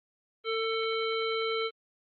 harmonic tone with a mistuned harmonic, 444.9 Hz, A4, 19 cents sharp, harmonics 1 / 3 / 5 / 7 / 9, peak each -30 / -35 / -37 / -38 / -40 dBFS, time 0.44-1.71 s, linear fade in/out 50 ms, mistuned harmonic 1, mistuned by +16 cents, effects Opus 32 kbps

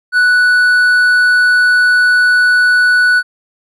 triangle tone with hard clipping, 1480 Hz, F#6, in tune, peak -8 dBFS, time 0.12-3.23 s, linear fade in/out 50 ms, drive 7 dB, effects none

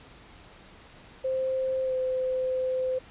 sine tone with pitch glide, 523.3 to 514.9 Hz, C5 to C5, 0 to -28 cents, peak -25 dBFS, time 1.24-2.99 s, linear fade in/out 10 ms, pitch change -28 cents, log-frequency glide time 1.84-1.94 s, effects pink hiss -51 dBFS RMS until 3.1 s + resampled to 8000 Hz

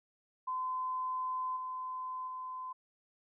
sine tone with level steps, 1024 Hz, C6, 38 cents flat, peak -33 / -37 / -39 dBFS, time 0.47-2.73 s, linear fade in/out 10 ms, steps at 1.56 / 2.27 s, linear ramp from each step 10 ms, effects none

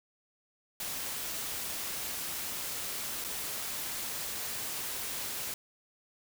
white noise with dropouts, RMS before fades -37 dBFS, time 0.8-5.54 s, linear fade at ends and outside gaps 2 ms, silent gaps 3.242-3.246 s, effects none

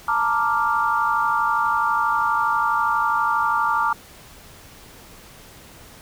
sine chord, Bb major seventh, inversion third, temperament equal, 880 / 932.3 / 1174.7 / 1396.9 Hz, A5 / Bb5 / D6 / F6, 0 / 0 / 0 / 0 cents, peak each -25 / -24 / -21 / -24 dBFS, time 0.08-3.93 s, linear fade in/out 5 ms, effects pink hiss -45 dBFS RMS until 6.01 s

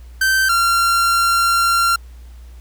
45% pulse tone pair in turn, 1552 / 1375.9 Hz, G6 / F6, -18 / -26 cents, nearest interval major second, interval 208 cents, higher first, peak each -13 dBFS, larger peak neither, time 0.21-0.49 / 0.49-1.96 s, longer second, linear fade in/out 5 ms, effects added 60 Hz sine -35 dBFS peak until 2.6 s + pink hiss -53 dBFS RMS until 2.6 s

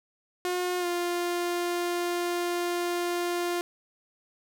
sawtooth tone with pitch glide, 359.4 to 349.8 Hz, F4 to F4, +50 to +3 cents, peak -23 dBFS, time 0.45-3.61 s, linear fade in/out 0 ms, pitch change -47 cents, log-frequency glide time 0.79-0.86 s, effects none

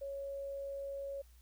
sine tone, 554.4 Hz, C#5, in tune, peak -39 dBFS, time 0.01-1.22 s, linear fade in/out 10 ms, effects added 60 Hz sine -58 dBFS peak until 1.41 s + white hiss -70 dBFS RMS until 1.41 s

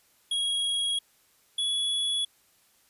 square tone pair in turn, 3307 / 3386 Hz, G#7 / G#7, -8 / +33 cents, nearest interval unison, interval 41 cents, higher second, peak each -26 dBFS, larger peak neither, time 0.31-0.99 / 1.58-2.25 s, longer first, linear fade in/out 5 ms, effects white hiss -64 dBFS RMS until 2.89 s + resampled to 32000 Hz

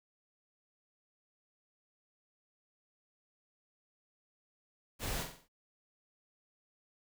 pink noise with echo, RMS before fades -38 dBFS, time 4.99-5.26 s, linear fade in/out 50 ms, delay 45 ms, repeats 5, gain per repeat -6 dB, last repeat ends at 5.485 s, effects none

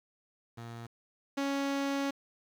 sawtooth tone pair in turn, 116.7 / 277.6 Hz, A#2 / C#4, +2 / +3 cents, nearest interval octave + minor third, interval 1501 cents, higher second, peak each -38 / -26 dBFS, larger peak second, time 0.57-0.87 / 1.37-2.11 s, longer second, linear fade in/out 10 ms, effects low-pass 6000 Hz 12 dB/octave + 9-bit

